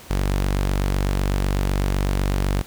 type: tone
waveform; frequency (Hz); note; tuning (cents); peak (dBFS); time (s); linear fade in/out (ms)
sawtooth; 47.97; G1; -37; -15; 0.1-2.62; 10
effects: pink hiss -43 dBFS RMS until 2.66 s